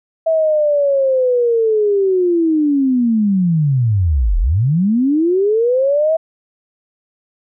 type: linear two-way sweep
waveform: sine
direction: down then up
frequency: 654 to 36.75 to 654 Hz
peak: -11 dBFS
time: 0.26-6.17 s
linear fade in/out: 10 ms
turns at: 4.39 s
effects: none